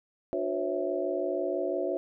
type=tone cluster; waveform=sine; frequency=296.6 / 363.3 / 507 / 553 / 658 Hz; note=D4 / F#4 / B4 / C#5 / E5; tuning=+17 / -32 / +45 / -4 / -3 cents; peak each=-37 / -32 / -37 / -33 / -33 dBFS; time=0.33-1.97 s; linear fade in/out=0 ms; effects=none